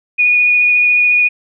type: tone with vibrato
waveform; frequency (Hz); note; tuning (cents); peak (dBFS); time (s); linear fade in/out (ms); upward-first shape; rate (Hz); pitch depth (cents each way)
sine; 2458; D#7; -22; -8; 0.18-1.29; 20; sine; 14; 9
effects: none